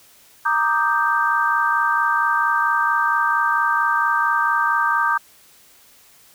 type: chord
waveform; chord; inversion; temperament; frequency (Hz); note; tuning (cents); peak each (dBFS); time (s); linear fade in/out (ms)
sine; Eb major seventh; second; equal with one note detuned; 932.3 / 1180.1 / 1244.5 / 1568; Bb5 / D6 / Eb6 / G6; 0 / +8 / 0 / 0; -22 / -21 / -24 / -20; 0.45-5.18; 10
effects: white hiss -51 dBFS RMS until 6.34 s